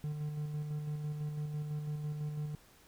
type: tone with tremolo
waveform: triangle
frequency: 150 Hz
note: D3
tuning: 37 cents sharp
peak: -32 dBFS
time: 0.04-2.55 s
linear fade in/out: 0 ms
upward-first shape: square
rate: 6 Hz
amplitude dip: 35%
effects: pink hiss -62 dBFS RMS until 2.87 s